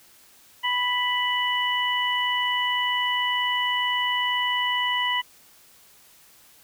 harmonic tone, 987.8 Hz, B5, in tune, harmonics 1 / 2 / 3, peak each -26 / -26 / -26 dBFS, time 0.63-5.22 s, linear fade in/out 20 ms, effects white hiss -54 dBFS RMS until 6.63 s

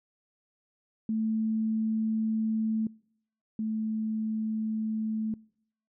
sine tone pair in turn, 220.2 / 218.7 Hz, A3 / A3, +2 / -10 cents, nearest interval unison, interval 12 cents, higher first, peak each -26 / -28 dBFS, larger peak first, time 1.09-2.87 / 3.59-5.34 s, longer first, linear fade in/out 2 ms, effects noise-tail reverb RT60 0.7 s tail -26 dB re dry

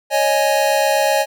square chord, C# suspended second, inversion none, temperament equal, 554.4 / 622.3 / 830.6 Hz, C#5 / D#5 / G#5, 0 / 0 / 0 cents, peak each -19 dBFS, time 0.1-1.26 s, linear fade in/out 50 ms, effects none

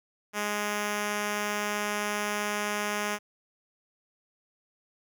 5% pulse tone, 207.7 Hz, G#3, in tune, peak -17 dBFS, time 0.33-3.19 s, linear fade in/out 50 ms, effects none

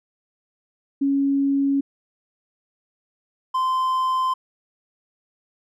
sine / triangle tone pair in turn, 277.2 / 1035.7 Hz, C#4 / C6, 0 / -18 cents, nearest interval octave + major seventh, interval 2282 cents, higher second, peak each -17 dBFS, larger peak neither, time 1.01-1.81 / 3.54-4.34 s, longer neither, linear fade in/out 10 ms, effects none

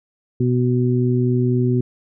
harmonic tone, 124 Hz, B2, 7 cents sharp, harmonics 1 / 2 / 3, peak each -17 / -20 / -22 dBFS, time 0.4-1.81 s, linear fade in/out 5 ms, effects none

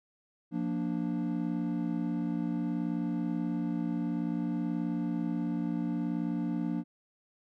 triangle chord, Bb major, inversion second, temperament equal, 174.61 / 233.1 / 293.7 Hz, F3 / Bb3 / D4, 0 / 0 / 0 cents, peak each -32 dBFS, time 0.51-6.84 s, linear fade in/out 50 ms, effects none

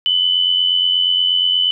sine tone with amplitude modulation, 3000 Hz, F#7, 23 cents sharp, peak -10 dBFS, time 0.06-1.71 s, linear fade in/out 0 ms, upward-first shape sine, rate 88.4 Hz, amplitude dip 55%, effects none

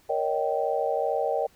sine chord, Eb dominant seventh, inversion second, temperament just, 466.7 / 560 / 622.3 / 777.8 Hz, Bb4 / Db5 / Eb5 / G5, +2 / +18 / 0 / -14 cents, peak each -29 dBFS, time 0.09-1.47 s, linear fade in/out 10 ms, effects pink hiss -60 dBFS RMS until 1.55 s

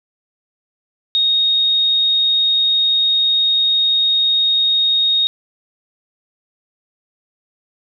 sine tone, 3729 Hz, A#7, in tune, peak -12 dBFS, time 1.15-5.27 s, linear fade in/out 0 ms, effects none

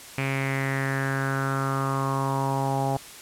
sawtooth tone with low-pass filter sweep, 135.7 Hz, C#3, 36 cents flat, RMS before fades -26 dBFS, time 0.18-2.97 s, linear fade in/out 2 ms, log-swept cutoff 2400 to 770 Hz, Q 5.7, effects white hiss -43 dBFS RMS until 3.21 s + low-pass 11000 Hz 12 dB/octave

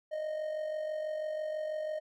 triangle tone with amplitude modulation, 618 Hz, D#5, 12 cents flat, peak -29 dBFS, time 0.11-2 s, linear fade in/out 20 ms, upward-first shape sine, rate 46.1 Hz, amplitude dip 50%, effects none

